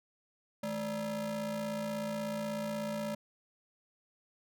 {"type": "ring-modulated tone", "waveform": "square", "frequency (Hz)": 185.9, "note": "F#3", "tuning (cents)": 8, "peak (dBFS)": -32, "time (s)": [0.63, 3.15], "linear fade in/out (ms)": 5, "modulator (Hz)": 400, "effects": []}